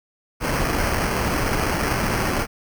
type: noise with sample-and-hold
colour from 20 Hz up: pink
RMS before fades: -22 dBFS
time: 0.4-2.47 s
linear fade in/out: 50 ms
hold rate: 3675 Hz
effects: none